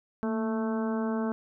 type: harmonic tone with a mistuned harmonic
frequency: 220 Hz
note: A3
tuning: in tune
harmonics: 1 / 2 / 3 / 4 / 5 / 6 / 7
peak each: -28 / -34 / -38 / -40 / -42 / -44 / -45 dBFS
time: 0.23-1.32 s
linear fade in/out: 0 ms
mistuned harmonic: 1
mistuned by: +51 cents
effects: none